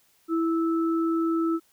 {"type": "tone pair together", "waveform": "sine", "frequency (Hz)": [329.6, 1310.8], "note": ["E4", "E6"], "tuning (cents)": [0, -10], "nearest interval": "2 octaves", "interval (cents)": 2390, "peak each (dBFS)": [-22, -32], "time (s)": [0.28, 1.6], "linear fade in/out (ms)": 50, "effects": ["white hiss -64 dBFS RMS until 1.72 s"]}